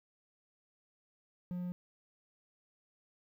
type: tone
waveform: triangle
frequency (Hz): 178.4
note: F3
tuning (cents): +37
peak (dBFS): -34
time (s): 1.51-1.72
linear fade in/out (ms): 0
effects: 12-bit